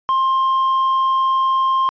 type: tone with quantisation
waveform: triangle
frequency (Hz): 1058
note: C6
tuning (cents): +19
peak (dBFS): -12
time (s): 0.09-1.89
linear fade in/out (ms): 0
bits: 7
effects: resampled to 11025 Hz